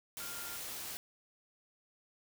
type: tone in noise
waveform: sine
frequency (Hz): 1400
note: F6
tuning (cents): +4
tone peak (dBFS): -49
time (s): 0.2-0.56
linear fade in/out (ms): 0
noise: white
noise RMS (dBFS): -43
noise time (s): 0.17-0.97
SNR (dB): -9
effects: none